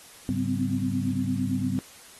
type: tone cluster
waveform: sine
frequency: 104.2 / 139.6 / 191.9 / 250.7 / 259.5 Hz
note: G#2 / C#3 / G3 / B3 / C4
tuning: +6 / +13 / -37 / +26 / -14 cents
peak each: -31 / -34 / -30 / -29 / -30 dBFS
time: 0.29-1.79 s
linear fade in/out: 0 ms
effects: white hiss -49 dBFS RMS until 2.19 s + AAC 32 kbps